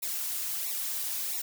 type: noise with flanger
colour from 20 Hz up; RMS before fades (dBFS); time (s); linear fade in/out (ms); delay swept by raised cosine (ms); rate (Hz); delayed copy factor
blue; -33; 0.02-1.42; 10; 0.63 to 4.73; 1.5; -0.9
effects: none